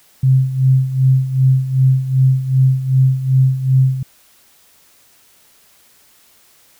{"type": "tone with tremolo", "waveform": "sine", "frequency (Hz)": 131.5, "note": "C3", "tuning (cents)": 9, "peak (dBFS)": -7, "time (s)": [0.23, 4.03], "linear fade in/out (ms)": 5, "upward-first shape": "sine", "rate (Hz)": 2.6, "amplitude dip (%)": 75, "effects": ["white hiss -51 dBFS RMS until 6.79 s"]}